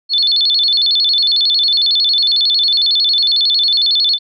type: tone with vibrato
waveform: sine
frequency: 3907 Hz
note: B7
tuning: 19 cents flat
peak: -10 dBFS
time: 0.09-4.19 s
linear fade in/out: 50 ms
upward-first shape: square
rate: 11 Hz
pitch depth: 180 cents each way
effects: none